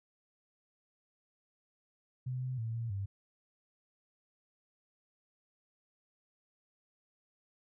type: tone with pitch steps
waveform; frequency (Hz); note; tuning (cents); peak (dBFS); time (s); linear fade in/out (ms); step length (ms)
sine; 127.2 / 128.3 / 113.1 / 115.8 / 98.6; C3 / C3 / A2 / A#2 / G2; -48 / -34 / +48 / -11 / +11; -34; 2.26-3.06; 10; 160
effects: none